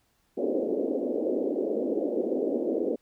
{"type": "band-pass noise", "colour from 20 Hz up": "white", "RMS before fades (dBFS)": -28, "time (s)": [0.37, 2.96], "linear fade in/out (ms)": 10, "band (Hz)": [240, 550], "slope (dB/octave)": 48, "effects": ["pink hiss -70 dBFS RMS until 3.01 s"]}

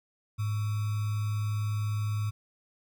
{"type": "tone with sample-and-hold", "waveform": "sine", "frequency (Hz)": 105.3, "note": "G#2", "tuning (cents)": 24, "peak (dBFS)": -27, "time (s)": [0.38, 2.31], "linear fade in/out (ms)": 20, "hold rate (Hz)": 1225, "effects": []}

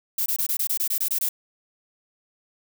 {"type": "noise bursts", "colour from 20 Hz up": "violet", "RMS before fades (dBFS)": -24, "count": 11, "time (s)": [0.18, 1.29], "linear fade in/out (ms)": 5, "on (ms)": 80, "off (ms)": 23, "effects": []}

